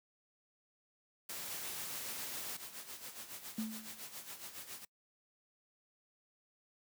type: noise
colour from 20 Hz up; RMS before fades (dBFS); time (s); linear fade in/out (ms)
white; -44; 1.29-2.57; 5
type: noise with tremolo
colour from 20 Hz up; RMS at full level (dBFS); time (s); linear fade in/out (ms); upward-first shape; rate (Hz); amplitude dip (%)
white; -46; 1.5-4.85; 5; sine; 7.2; 65
type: tone with exponential decay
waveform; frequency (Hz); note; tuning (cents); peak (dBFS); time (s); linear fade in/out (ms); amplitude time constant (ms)
sine; 220; A3; 0; -33; 3.58-4.09; 5; 110
effects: noise-tail reverb RT60 0.1 s tail -25 dB re dry + high-pass 100 Hz 12 dB/octave